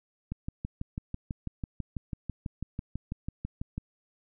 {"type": "click train", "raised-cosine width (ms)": 5, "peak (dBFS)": -21, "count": 22, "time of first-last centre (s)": [0.32, 3.78], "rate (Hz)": 6.07, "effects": []}